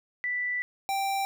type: tone pair in turn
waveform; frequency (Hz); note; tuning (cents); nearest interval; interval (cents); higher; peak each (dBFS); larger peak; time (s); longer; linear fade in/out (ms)
sine / square; 1975.5 / 784; B6 / G5; 0 / 0; octave + major third; 1600; first; -27; neither; 0.24-0.62 / 0.89-1.25; first; 0
effects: none